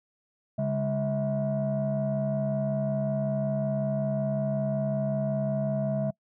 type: tone cluster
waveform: sine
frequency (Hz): 138.7 / 204.1 / 645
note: C#3 / G#3 / E5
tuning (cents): +1 / -30 / -38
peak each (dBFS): -28 / -29 / -28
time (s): 0.58-6.11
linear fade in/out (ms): 10
effects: noise-tail reverb RT60 0.1 s tail -25 dB re dry + tanh soft clip ceiling -20 dBFS